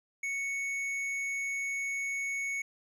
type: tone with hard clipping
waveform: sine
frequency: 2217 Hz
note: C#7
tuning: in tune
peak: -33 dBFS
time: 0.23-2.62 s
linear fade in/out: 5 ms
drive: 7 dB
effects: none